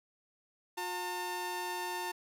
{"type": "tone pair together", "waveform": "sawtooth", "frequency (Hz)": [358.4, 900], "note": ["F4", "A5"], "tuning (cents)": [45, 39], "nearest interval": "octave + major third", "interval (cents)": 1594, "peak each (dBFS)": [-37, -33], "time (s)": [0.77, 2.12], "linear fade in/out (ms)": 10, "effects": []}